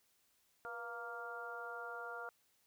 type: harmonic tone with a mistuned harmonic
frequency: 233.1 Hz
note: A#3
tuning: in tune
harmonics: 2 / 3 / 4 / 5 / 6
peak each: -50 / -50 / -53 / -53 / -46 dBFS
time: 0.65-2.29 s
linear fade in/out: 0 ms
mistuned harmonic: 2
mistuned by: +55 cents
effects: white hiss -75 dBFS RMS until 2.66 s